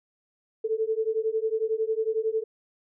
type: beating tone pair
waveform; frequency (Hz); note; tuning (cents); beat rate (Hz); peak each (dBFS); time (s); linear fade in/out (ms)
sine; 436.6 / 447.6; A4 / A4; -13 / +30; 11; -27; 0.64-2.44; 10
effects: none